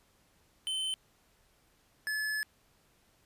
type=tone pair in turn; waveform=square; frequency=3067 / 1721.3 Hz; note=G7 / A6; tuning=-38 / -38 cents; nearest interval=minor seventh; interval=1000 cents; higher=first; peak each=-32 / -32 dBFS; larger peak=neither; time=0.67-0.94 / 2.07-2.43 s; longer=second; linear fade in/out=0 ms; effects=pink hiss -68 dBFS RMS until 3.25 s + resampled to 32000 Hz